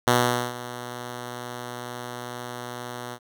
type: tone with ADSR envelope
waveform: 5% pulse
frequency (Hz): 122.2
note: B2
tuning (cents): -18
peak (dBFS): -5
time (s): 0.07-3.19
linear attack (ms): 7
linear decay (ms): 450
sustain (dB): -17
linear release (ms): 62
effects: none